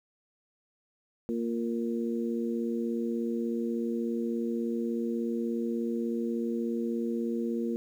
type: harmonic tone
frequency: 116.54 Hz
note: A#2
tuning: in tune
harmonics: 2 / 3 / 4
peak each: -30 / -34 / -36 dBFS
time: 1.29-7.76 s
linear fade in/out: 0 ms
effects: 10-bit